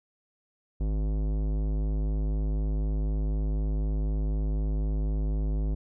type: tone with tanh clipping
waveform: sine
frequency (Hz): 52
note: G#1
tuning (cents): +3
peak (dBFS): -27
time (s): 0.8-5.75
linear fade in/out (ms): 10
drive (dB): 17
effects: none